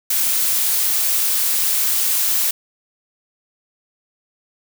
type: noise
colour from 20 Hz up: blue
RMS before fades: -18 dBFS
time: 0.1-2.51 s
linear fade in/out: 5 ms
effects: none